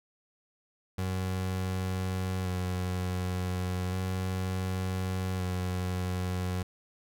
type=tone with vibrato; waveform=30% pulse; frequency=92.2 Hz; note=F#2; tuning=6 cents flat; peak=-27 dBFS; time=0.98-6.63 s; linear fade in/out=5 ms; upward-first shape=square; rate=0.34 Hz; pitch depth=19 cents each way; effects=none